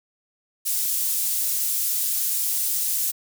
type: high-pass noise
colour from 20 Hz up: pink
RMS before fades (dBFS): -24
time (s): 0.65-3.12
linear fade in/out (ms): 20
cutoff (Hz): 9600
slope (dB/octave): 12
effects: none